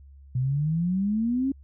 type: exponential sweep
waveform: sine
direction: up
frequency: 123.47 to 277.2 Hz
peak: -22 dBFS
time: 0.35-1.52 s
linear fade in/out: 5 ms
effects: added 69 Hz sine -46 dBFS peak until 1.63 s